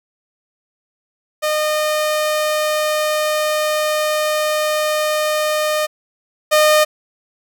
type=tone pair in turn; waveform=sawtooth; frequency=611 / 611 Hz; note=D#5 / D#5; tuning=-32 / -32 cents; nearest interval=unison; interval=0 cents; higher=neither; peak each=-12 / -6 dBFS; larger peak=second; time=1.42-5.87 / 6.51-6.85 s; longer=first; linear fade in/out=20 ms; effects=none